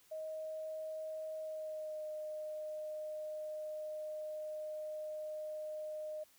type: tone with pitch glide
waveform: sine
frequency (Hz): 628 to 614.7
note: D#5 to D#5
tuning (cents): +16 to -21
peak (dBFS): -40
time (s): 0.11-6.24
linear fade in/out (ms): 10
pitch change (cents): -37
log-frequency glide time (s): 1.39-2.07
effects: white hiss -67 dBFS RMS until 6.38 s